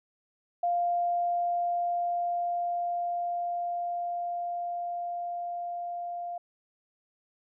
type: tone with level ramp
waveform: sine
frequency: 698.5 Hz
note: F5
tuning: in tune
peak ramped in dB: -24 to -33 dBFS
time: 0.63-6.38 s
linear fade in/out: 5 ms
effects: none